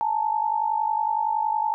sine tone pair together, 854.2 / 905 Hz, G#5 / A5, +48 / +48 cents, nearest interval minor second, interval 100 cents, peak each -24 dBFS, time 0.01-1.74 s, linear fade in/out 0 ms, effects none

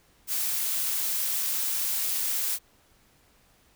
blue noise, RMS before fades -28 dBFS, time 0.27-2.59 s, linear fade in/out 50 ms, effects pink hiss -62 dBFS RMS until 3.75 s

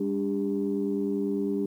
sine tone cluster, 200.4 / 290.2 / 399.6 Hz, G3 / D4 / G4, +38 / -21 / +33 cents, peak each -29 dBFS, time 0-1.66 s, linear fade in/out 5 ms, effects tanh soft clip ceiling -17 dBFS + 10-bit

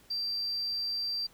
sine tone, 4699 Hz, D8, in tune, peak -29 dBFS, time 0.1-1.27 s, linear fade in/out 10 ms, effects tanh soft clip ceiling -27 dBFS + pink hiss -60 dBFS RMS until 1.33 s

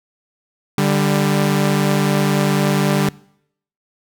sawtooth tone pair together, 146.83 / 197.1 Hz, D3 / G3, 0 / +10 cents, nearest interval perfect fourth, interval 510 cents, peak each -13 dBFS, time 0.78-3.09 s, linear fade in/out 2 ms, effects noise-tail reverb RT60 0.7 s tail -23 dB re dry

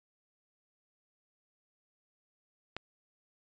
click, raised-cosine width 0.3 ms, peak -21 dBFS, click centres 2.766 s, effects resampled to 16000 Hz

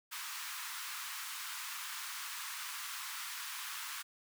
pink high-pass noise, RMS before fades -43 dBFS, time 0.11-4.03 s, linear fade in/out 20 ms, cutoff 1000 Hz, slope 48 dB/octave, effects none

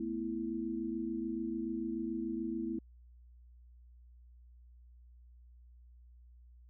sine chord, A suspended second, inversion none, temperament equal, 220 / 246.9 / 329.6 Hz, A3 / B3 / E4, 0 / 0 / 0 cents, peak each -40 / -40 / -37 dBFS, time 0-2.79 s, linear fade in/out 5 ms, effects added 60 Hz sine -55 dBFS peak until 6.69 s

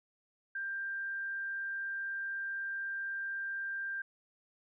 sine tone, 1586 Hz, G6, 20 cents sharp, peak -35 dBFS, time 0.55-4.02 s, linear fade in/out 5 ms, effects none

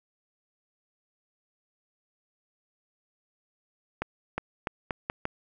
accelerating click train, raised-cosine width 0.5 ms, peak -14 dBFS, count 6, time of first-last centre 4.02-5.254 s, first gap 360 ms, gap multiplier 0.81, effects none

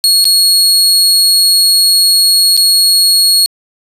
sawtooth tone with dropouts, 4322 Hz, C#8, 45 cents flat, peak -3 dBFS, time 0.04-3.46 s, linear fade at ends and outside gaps 0 ms, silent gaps 0.243-0.253 / 2.567-2.575 s, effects resampled to 32000 Hz

